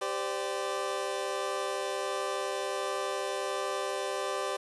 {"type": "chord", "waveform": "25% pulse", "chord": "G suspended fourth", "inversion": "none", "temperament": "equal with one note detuned", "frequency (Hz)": [392, 515.7, 587.3], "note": ["G4", "C5", "D5"], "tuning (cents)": [0, -25, 0], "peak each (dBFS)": -32, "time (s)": [0.01, 4.57], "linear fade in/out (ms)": 10, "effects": ["resampled to 24000 Hz", "9-bit"]}